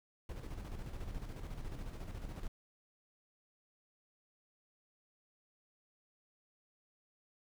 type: noise with tremolo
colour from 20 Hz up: brown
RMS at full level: -42 dBFS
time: 0.29-2.48 s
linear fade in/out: 2 ms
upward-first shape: square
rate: 14 Hz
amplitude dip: 45%
effects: none